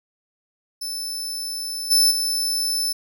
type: tone with level steps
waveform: sawtooth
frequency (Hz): 5274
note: E8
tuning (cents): 0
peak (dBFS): -24 / -11 / -18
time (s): 0.81-2.93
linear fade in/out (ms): 10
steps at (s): 1.9 / 2.1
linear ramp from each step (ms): 20
effects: none